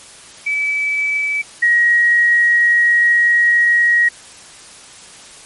sine tone pair in turn, 2300 / 1896 Hz, D7 / A#6, -37 / +29 cents, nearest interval minor third, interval 334 cents, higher first, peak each -15 / -9 dBFS, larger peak second, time 0.46-1.42 / 1.62-4.09 s, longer second, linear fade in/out 10 ms, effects white hiss -39 dBFS RMS until 5.45 s + MP3 48 kbps

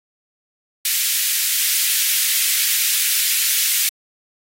white high-pass noise, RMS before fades -18 dBFS, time 0.85-3.89 s, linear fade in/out 2 ms, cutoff 1900 Hz, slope 24 dB/octave, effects AAC 48 kbps

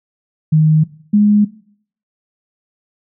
sine tone pair in turn, 155.7 / 207.8 Hz, D#3 / G#3, +2 / +1 cents, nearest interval perfect fourth, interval 499 cents, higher second, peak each -7 dBFS, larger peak neither, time 0.52-0.84 / 1.13-1.45 s, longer neither, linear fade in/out 10 ms, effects noise-tail reverb RT60 0.6 s tail -19 dB re dry

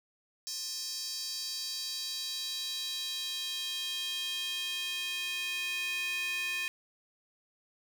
square tone with high-pass filter sweep, 356.1 Hz, F4, 34 cents sharp, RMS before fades -36 dBFS, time 0.47-6.68 s, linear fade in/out 0 ms, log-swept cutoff 5300 to 2300 Hz, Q 4, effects none

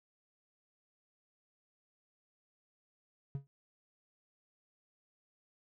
triangle tone with exponential decay, 138.59 Hz, C#3, in tune, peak -30 dBFS, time 3.35-3.47 s, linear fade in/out 0 ms, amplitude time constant 25 ms, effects none

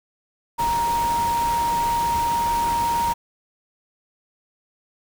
sine tone in noise, 937 Hz, A#5, 9 cents sharp, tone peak -19 dBFS, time 0.58-3.14 s, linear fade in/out 20 ms, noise pink, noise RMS -31 dBFS, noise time 0.58-3.14 s, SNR +9 dB, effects none

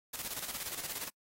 white noise with tremolo, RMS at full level -38 dBFS, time 0.13-1.09 s, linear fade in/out 10 ms, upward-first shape square, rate 17 Hz, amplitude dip 60%, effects noise-tail reverb RT60 0.1 s tail -26 dB re dry + AAC 48 kbps

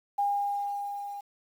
sine tone with level ramp, 810 Hz, G#5, 43 cents flat, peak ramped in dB -23 to -36 dBFS, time 0.18-1.21 s, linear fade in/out 10 ms, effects 9-bit

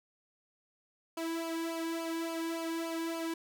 sawtooth tone with flanger, 329.6 Hz, E4, in tune, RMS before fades -36 dBFS, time 1.17-3.34 s, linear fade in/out 5 ms, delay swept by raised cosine 0.52 to 1.62 ms, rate 3.5 Hz, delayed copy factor -0.75, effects none

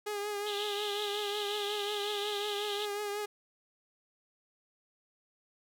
sawtooth tone with vibrato, 412.2 Hz, G#4, 13 cents flat, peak -30 dBFS, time 0.06-3.26 s, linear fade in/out 10 ms, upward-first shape triangle, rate 5.5 Hz, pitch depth 44 cents each way
pink band-pass noise, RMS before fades -40 dBFS, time 0.46-2.86 s, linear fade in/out 10 ms, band 2900 to 4000 Hz, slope 96 dB/octave
effects none

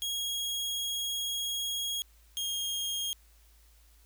sawtooth tone pair in turn, 3294 / 3245 Hz, G#7 / G#7, -15 / -41 cents, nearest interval unison, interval 26 cents, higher first, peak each -28 dBFS, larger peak neither, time 0.02-2.02 / 2.37-3.13 s, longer first, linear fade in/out 0 ms, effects added 55 Hz sine -58 dBFS peak until 4.05 s + white hiss -65 dBFS RMS until 4.05 s

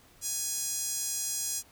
sawtooth tone with high-pass filter, 830.6 Hz, G#5, in tune, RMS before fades -33 dBFS, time 0.21-1.63 s, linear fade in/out 50 ms, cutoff 6800 Hz, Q 2.4, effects pink hiss -59 dBFS RMS until 1.71 s

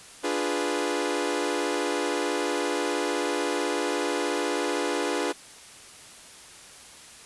sawtooth chord, D diminished seventh, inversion none, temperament equal, 293.7 / 349.2 / 415.3 / 493.9 Hz, D4 / F4 / Ab4 / Cb5, 0 / 0 / 0 / 0 cents, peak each -27 dBFS, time 0.23-5.33 s, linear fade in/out 20 ms, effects white hiss -47 dBFS RMS until 7.25 s + resampled to 24000 Hz

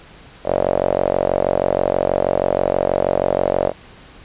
sawtooth tone with band-pass filter, 46.25 Hz, F#1, in tune, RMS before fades -18 dBFS, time 0.44-3.73 s, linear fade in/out 50 ms, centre 590 Hz, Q 5.4, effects pink hiss -43 dBFS RMS until 4.24 s + resampled to 8000 Hz

